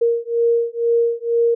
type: beating tone pair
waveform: sine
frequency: 466.2 / 468.3 Hz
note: A#4 / A#4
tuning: 0 / +8 cents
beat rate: 2.1 Hz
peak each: -18 dBFS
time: 0.01-1.55 s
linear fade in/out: 10 ms
effects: none